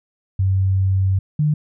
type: tone pair in turn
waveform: sine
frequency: 95.5 / 150.55 Hz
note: G2 / D3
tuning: -45 / +43 cents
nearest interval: minor sixth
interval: 788 cents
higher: second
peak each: -14 dBFS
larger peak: neither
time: 0.39-1.19 / 1.39-1.54 s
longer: first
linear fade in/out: 5 ms
effects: none